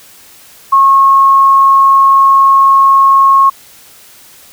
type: tone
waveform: sine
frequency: 1089 Hz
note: C#6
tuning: 31 cents flat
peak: -3 dBFS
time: 0.72-3.5 s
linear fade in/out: 10 ms
effects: white hiss -39 dBFS RMS until 4.52 s